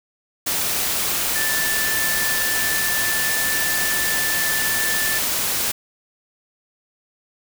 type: tone in noise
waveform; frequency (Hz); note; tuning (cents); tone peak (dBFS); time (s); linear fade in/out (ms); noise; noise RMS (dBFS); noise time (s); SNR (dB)
sine; 1760; A6; 0; -23; 1.35-5.19; 10; white; -22; 0.46-5.72; -4
effects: none